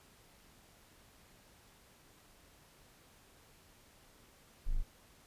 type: tone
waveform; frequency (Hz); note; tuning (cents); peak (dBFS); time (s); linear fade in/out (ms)
triangle; 26.45; G#0; +33; -27; 4.66-4.83; 20
effects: pink hiss -63 dBFS RMS until 5.26 s + resampled to 32000 Hz